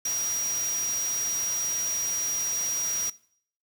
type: tone in noise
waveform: sine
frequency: 5740 Hz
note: F8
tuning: 47 cents sharp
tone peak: -25 dBFS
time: 0.05-3.1 s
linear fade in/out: 5 ms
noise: white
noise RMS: -36 dBFS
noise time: 0.05-3.1 s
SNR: +8 dB
effects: noise-tail reverb RT60 0.6 s tail -21 dB re dry